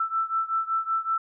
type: beating tone pair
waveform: sine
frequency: 1326 / 1331.3 Hz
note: E6 / E6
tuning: +10 / +17 cents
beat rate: 5.3 Hz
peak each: -26 / -28 dBFS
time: 0-1.18 s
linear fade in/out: 5 ms
effects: none